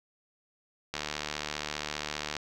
click train, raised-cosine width 0.2 ms, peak -15 dBFS, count 108, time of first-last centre 0.94-2.367 s, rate 75 Hz, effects none

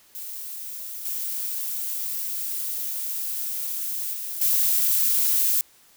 violet noise with level steps, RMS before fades -35 / -29 / -32 / -21 dBFS, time 0.15-5.61 s, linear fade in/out 0 ms, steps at 1.05 / 4.13 / 4.41 s, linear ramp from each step 5 ms, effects white hiss -56 dBFS RMS until 5.96 s

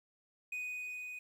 triangle tone with level ramp, 2489 Hz, D#7, in tune, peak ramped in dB -35 to -41 dBFS, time 0.52-1.19 s, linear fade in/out 5 ms, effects 11-bit

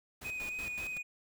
pink noise with tremolo, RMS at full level -47 dBFS, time 0.21-0.98 s, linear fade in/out 10 ms, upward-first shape square, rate 5.3 Hz, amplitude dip 75%
triangle tone with vibrato, 2489 Hz, D#7, in tune, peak -35 dBFS, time 0.24-1.03 s, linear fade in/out 20 ms, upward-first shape square, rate 3.6 Hz, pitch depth 15 cents each way
effects none

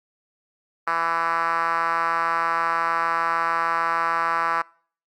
5% pulse tone with band-pass filter, 166.5 Hz, E3, 18 cents sharp, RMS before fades -23 dBFS, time 0.87-4.62 s, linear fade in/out 5 ms, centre 1200 Hz, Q 2.7, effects noise-tail reverb RT60 0.5 s tail -25 dB re dry + Opus 48 kbps

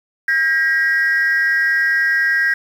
sine tone pair together, 1611 / 1904.8 Hz, G6 / A#6, +47 / +37 cents, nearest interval minor third, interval 290 cents, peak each -14 / -15 dBFS, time 0.28-2.54 s, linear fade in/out 5 ms, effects tanh soft clip ceiling -9 dBFS + 7-bit

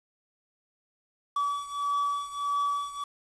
triangle beating tone pair, 1145 / 1146.6 Hz, D6 / D6, -44 / -42 cents, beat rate 1.6 Hz, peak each -27 / -30 dBFS, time 1.36-3.04 s, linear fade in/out 5 ms, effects resampled to 24000 Hz + 8-bit

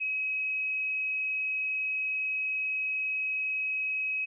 sine tone with frequency modulation, 2548 Hz, D#7, 41 cents sharp, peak -28 dBFS, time 0-4.26 s, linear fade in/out 20 ms, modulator 29.7 Hz, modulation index 0.32, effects none

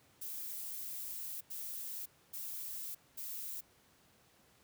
violet noise bursts at uneven times, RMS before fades -43 dBFS, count 4, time 0.21-1.41 / 1.5-2.06 / 2.33-2.95 / 3.17-3.61 s, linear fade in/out 10 ms, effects pink hiss -67 dBFS RMS until 4.63 s + high-pass 80 Hz 12 dB/octave

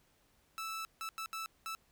sawtooth tone bursts at uneven times, 1316 Hz, E6, 3 cents flat, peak -35 dBFS, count 5, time 0.58-0.85 / 1.01-1.09 / 1.18-1.26 / 1.33-1.46 / 1.66-1.75 s, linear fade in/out 0 ms, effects pink hiss -71 dBFS RMS until 1.91 s

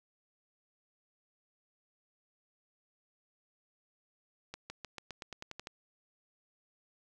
accelerating click train, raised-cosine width 0.2 ms, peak -25 dBFS, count 11, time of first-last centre 4.54-5.671 s, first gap 160 ms, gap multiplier 0.92, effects none

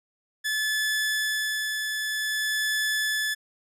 sawtooth tone with tremolo, 1730 Hz, A6, 30 cents flat, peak -20 dBFS, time 0.44-3.35 s, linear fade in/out 20 ms, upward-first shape sine, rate 0.52 Hz, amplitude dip 35%, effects resampled to 32000 Hz

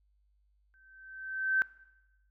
sine tone with exponential growth, 1546 Hz, G6, 24 cents flat, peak -22 dBFS, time 0.74-1.62 s, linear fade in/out 0 ms, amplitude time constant 190 ms, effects noise-tail reverb RT60 1.0 s tail -21 dB re dry + added 50 Hz sine -67 dBFS peak until 2.3 s

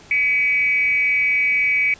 sine tone with frequency modulation, 2271 Hz, C#7, 41 cents sharp, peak -15 dBFS, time 0.11-1.94 s, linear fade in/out 2 ms, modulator 256 Hz, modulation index 0.5, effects pink hiss -45 dBFS RMS until 1.99 s + resampled to 16000 Hz

